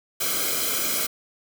white noise with comb filter, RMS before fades -25 dBFS, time 0.2-1.07 s, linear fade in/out 10 ms, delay 1.1 ms, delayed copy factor -0.85, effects none

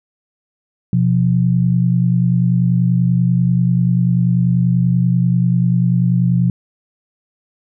sine tone pair together, 125.32 / 175.6 Hz, B2 / F3, +26 / +10 cents, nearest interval tritone, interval 584 cents, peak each -14 dBFS, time 0.93-6.5 s, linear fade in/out 2 ms, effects none

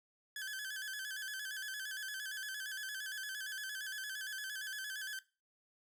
sawtooth tone with vibrato, 1620 Hz, G#6, 43 cents flat, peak -37 dBFS, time 0.36-5.19 s, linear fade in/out 2 ms, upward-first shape square, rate 8.7 Hz, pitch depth 80 cents each way, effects noise-tail reverb RT60 0.3 s tail -17 dB re dry

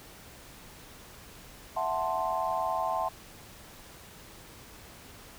sine chord, F# half-diminished seventh, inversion third, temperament equal, 659.3 / 740 / 880 / 1046.5 Hz, E5 / F#5 / A5 / C6, 0 / 0 / 0 / 0 cents, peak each -33 dBFS, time 1.76-3.09 s, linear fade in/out 10 ms, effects pink hiss -50 dBFS RMS until 5.38 s

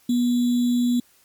sine tone with sample-and-hold, 242.8 Hz, B3, 29 cents flat, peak -17 dBFS, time 0.09-1 s, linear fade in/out 5 ms, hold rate 3675 Hz, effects white hiss -58 dBFS RMS until 1.24 s + MP3 96 kbps

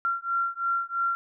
sine beating tone pair, 1371 / 1374 Hz, F6 / F6, -32 / -29 cents, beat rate 3 Hz, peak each -28 dBFS, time 0.05-1.15 s, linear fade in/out 0 ms, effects none

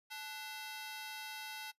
15% pulse ring-modulated tone, 1174.7 Hz, D6, in tune, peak -34 dBFS, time 0.1-1.72 s, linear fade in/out 20 ms, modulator 308 Hz, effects noise-tail reverb RT60 0.1 s tail -19 dB re dry + resampled to 32000 Hz

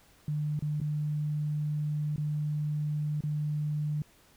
sine tone with dropouts, 150 Hz, D3, 37 cents sharp, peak -28 dBFS, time 0.28-4.02 s, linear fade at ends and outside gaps 2 ms, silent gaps 0.592-0.623 / 0.802-0.814 / 2.161-2.18 / 3.207-3.237 s, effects pink hiss -61 dBFS RMS until 4.36 s

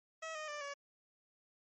15% pulse tone with pitch steps, 644 / 617.1 / 591.2 / 566.5 Hz, E5 / D#5 / D5 / C#5, -41 / -14 / +11 / +37 cents, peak -35 dBFS, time 0.22-0.74 s, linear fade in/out 10 ms, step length 130 ms, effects MP3 32 kbps

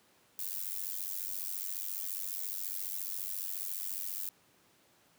violet noise with amplitude modulation, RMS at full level -34 dBFS, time 0.39-4.29 s, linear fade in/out 2 ms, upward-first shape sine, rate 94.5 Hz, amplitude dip 100%, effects pink hiss -66 dBFS RMS until 5.18 s + high-pass 150 Hz 12 dB/octave

